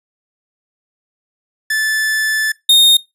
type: tone pair in turn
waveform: 45% pulse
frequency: 1747 / 3693 Hz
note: A6 / A#7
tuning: -13 / -17 cents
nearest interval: octave + minor second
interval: 1296 cents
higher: second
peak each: -14 / -6 dBFS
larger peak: second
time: 1.7-2.52 / 2.69-2.97 s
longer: first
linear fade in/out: 5 ms
effects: noise-tail reverb RT60 0.2 s tail -21 dB re dry + resampled to 32000 Hz